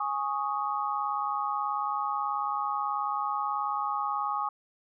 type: chord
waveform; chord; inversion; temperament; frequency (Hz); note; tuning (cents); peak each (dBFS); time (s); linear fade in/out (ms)
sine; Ab suspended fourth; none; just; 830.6 / 1107.5 / 1245.9; Ab5 / Db6 / Eb6; 0 / -2 / +2; -32; 0-4.49; 5
effects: none